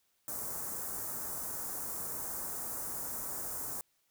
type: band-stop noise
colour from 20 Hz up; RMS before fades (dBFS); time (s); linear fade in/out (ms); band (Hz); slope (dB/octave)
white; -39; 0.28-3.81; 0; 1400 to 6900; 24
effects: white hiss -75 dBFS RMS until 4.1 s